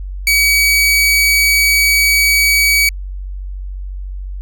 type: tone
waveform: sawtooth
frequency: 2270 Hz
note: C#7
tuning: 41 cents sharp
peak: -6 dBFS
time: 0.27-2.89 s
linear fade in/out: 2 ms
effects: added 47 Hz sine -22 dBFS peak until 4.41 s